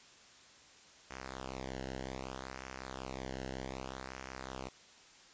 sawtooth tone with flanger, 65.41 Hz, C2, in tune, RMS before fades -44 dBFS, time 1.1-4.69 s, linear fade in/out 10 ms, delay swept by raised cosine 0.25 to 0.85 ms, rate 0.64 Hz, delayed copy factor -0.9, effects white hiss -59 dBFS RMS until 5.33 s + resampled to 16000 Hz

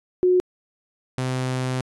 sine / sawtooth tone pair in turn, 363.9 / 128.66 Hz, F#4 / C3, -29 / -29 cents, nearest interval octave + tritone, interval 1800 cents, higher first, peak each -14 / -19 dBFS, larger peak first, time 0.23-0.4 / 1.18-1.81 s, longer second, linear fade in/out 0 ms, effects resampled to 24000 Hz

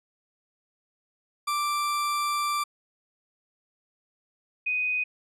40% pulse / sine tone pair in turn, 1174.7 / 2496 Hz, D6 / D#7, 0 / +5 cents, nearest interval octave + minor second, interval 1305 cents, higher second, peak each -24 dBFS, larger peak neither, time 1.47-2.64 / 4.66-5.04 s, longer first, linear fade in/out 10 ms, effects resampled to 32000 Hz

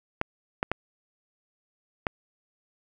clicks, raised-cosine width 0.5 ms, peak -10 dBFS, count 4, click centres 0.214 / 0.629 / 0.716 / 2.068 s, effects 8-bit

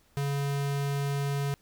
square tone, 140.9 Hz, C#3, 29 cents sharp, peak -28 dBFS, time 0.17-1.54 s, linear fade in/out 0 ms, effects pink hiss -65 dBFS RMS until 1.61 s

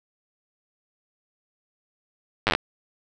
slowing click train, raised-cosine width 0.3 ms, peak -4 dBFS, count 8, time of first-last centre 2.47-2.55 s, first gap 9 ms, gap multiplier 1.08, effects none

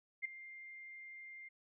sine tone with ADSR envelope, 2104 Hz, C7, 9 cents sharp, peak -33 dBFS, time 0.22-1.49 s, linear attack 30 ms, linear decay 7 ms, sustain -16 dB, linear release 14 ms, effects none

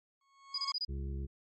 40% pulse tone with exponential growth, 1100 Hz, C#6, 14 cents flat, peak -34 dBFS, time 0.21-0.72 s, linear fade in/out 2 ms, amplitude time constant 110 ms
sine tone bursts, 4923 Hz, D#8, 19 cents flat, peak -32 dBFS, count 5, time 0.54-0.85 s, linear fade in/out 5 ms, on 42 ms, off 25 ms
harmonic tone, 68.1 Hz, C#2, 30 cents flat, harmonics 1 / 2 / 3 / 5 / 6, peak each -36 / -44 / -48 / -50 / -54 dBFS, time 0.88-1.27 s, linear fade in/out 20 ms
effects MP3 32 kbps

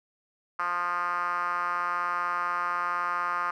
5% pulse tone with band-pass filter, 175.8 Hz, F3, 12 cents sharp, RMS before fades -29 dBFS, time 0.59-3.51 s, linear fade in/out 5 ms, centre 1200 Hz, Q 4.8, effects none

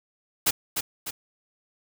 white noise with echo, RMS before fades -21 dBFS, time 0.46-0.51 s, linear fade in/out 10 ms, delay 300 ms, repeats 2, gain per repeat -6 dB, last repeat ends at 1.11 s, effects none

